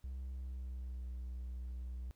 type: tone with pitch glide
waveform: triangle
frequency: 65 to 61.96 Hz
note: C2 to B1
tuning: -11 to +6 cents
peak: -38 dBFS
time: 0.04-2.11 s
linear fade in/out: 0 ms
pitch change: -83 cents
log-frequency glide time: 0.22-1.12 s
effects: tanh soft clip ceiling -34 dBFS + pink hiss -75 dBFS RMS until 2.15 s